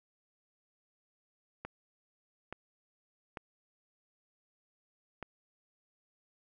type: clicks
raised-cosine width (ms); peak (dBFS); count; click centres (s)
0.5; -25; 4; 1.65 / 2.526 / 3.372 / 5.227
effects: none